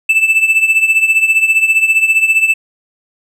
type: tone with tremolo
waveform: triangle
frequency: 2640 Hz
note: E7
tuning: 2 cents sharp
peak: -3 dBFS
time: 0.09-2.54 s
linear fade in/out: 5 ms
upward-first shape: triangle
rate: 15 Hz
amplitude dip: 80%
effects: none